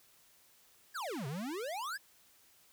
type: exponential two-way sweep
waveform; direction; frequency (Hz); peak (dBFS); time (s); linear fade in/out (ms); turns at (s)
square; down then up; 1760 to 127.5 to 1760; -38; 0.94-1.98; 20; 1.27
effects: white hiss -65 dBFS RMS until 2.72 s